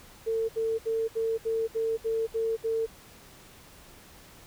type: tone bursts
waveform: sine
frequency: 450 Hz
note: A4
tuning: 39 cents sharp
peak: -25 dBFS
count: 9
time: 0.26-2.866 s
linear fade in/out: 20 ms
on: 230 ms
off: 67 ms
effects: pink hiss -52 dBFS RMS until 4.46 s